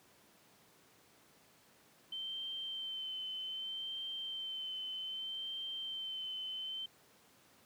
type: tone with vibrato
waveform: sine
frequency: 3096 Hz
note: G7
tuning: 22 cents flat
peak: -39 dBFS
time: 2.12-6.86 s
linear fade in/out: 5 ms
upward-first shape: sine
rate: 0.64 Hz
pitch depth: 24 cents each way
effects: pink hiss -65 dBFS RMS until 7.65 s + high-pass 150 Hz 12 dB/octave